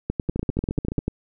two click trains, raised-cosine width 3 ms, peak -14 / -10 dBFS, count 11 / 11, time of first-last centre 0.29-0.989 / 0.1-1.08 s, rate 14.3 / 10.2 Hz, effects none

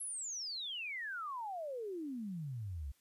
sine exponential sweep, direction down, 11300 to 64.3 Hz, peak -39 dBFS, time 0-2.92 s, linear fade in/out 10 ms, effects white hiss -73 dBFS RMS until 3 s + resampled to 32000 Hz

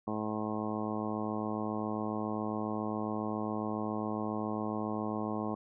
harmonic tone, 107.3 Hz, A2, 43 cents flat, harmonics 1 / 2 / 3 / 4 / 5 / 6 / 7 / 8 / 9 / 10, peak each -44 / -36 / -39 / -42 / -44 / -44 / -43 / -46 / -46 / -43 dBFS, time 0.07-5.55 s, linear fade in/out 5 ms, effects none

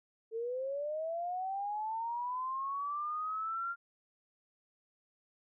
sine linear sweep, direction up, 440 to 1396.9 Hz, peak -34 dBFS, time 0.31-3.76 s, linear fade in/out 50 ms, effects none

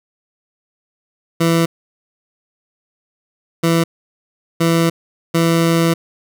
20% pulse tone bursts at uneven times, 166.3 Hz, E3, 16 cents sharp, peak -7 dBFS, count 4, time 1.4-1.66 / 3.63-3.84 / 4.6-4.9 / 5.34-5.94 s, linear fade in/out 10 ms, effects none

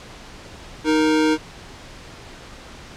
square tone pair together, 311.1 / 468 Hz, D#4 / A#4, 0 / +7 cents, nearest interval perfect fifth, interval 707 cents, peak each -17 / -22 dBFS, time 0.84-1.38 s, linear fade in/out 50 ms, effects pink hiss -40 dBFS RMS until 2.96 s + low-pass 6000 Hz 12 dB/octave

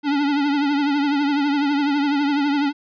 square tone with vibrato, 286.2 Hz, D4, 45 cents flat, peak -18 dBFS, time 0.03-2.73 s, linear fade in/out 50 ms, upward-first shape triangle, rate 12 Hz, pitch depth 76 cents each way, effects resampled to 11025 Hz

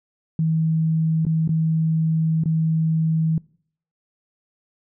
sine tone with dropouts, 160.4 Hz, E3, 47 cents flat, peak -17 dBFS, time 0.39-3.38 s, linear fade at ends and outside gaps 2 ms, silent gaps 1.252-1.266 / 1.477-1.491 / 2.437-2.457 s, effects noise-tail reverb RT60 0.6 s tail -24 dB re dry

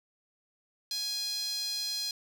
sawtooth tone with high-pass filter, 830.6 Hz, G#5, in tune, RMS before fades -34 dBFS, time 0.91-2.11 s, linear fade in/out 2 ms, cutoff 4400 Hz, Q 7.2, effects none

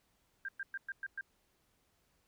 sine tone bursts, 1591 Hz, G6, 25 cents sharp, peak -37 dBFS, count 6, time 0.45-1.21 s, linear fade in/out 2 ms, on 35 ms, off 110 ms, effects pink hiss -75 dBFS RMS until 2.27 s

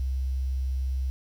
sine tone with quantisation, 65.41 Hz, C2, in tune, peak -25 dBFS, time 0-1.1 s, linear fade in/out 0 ms, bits 9, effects none

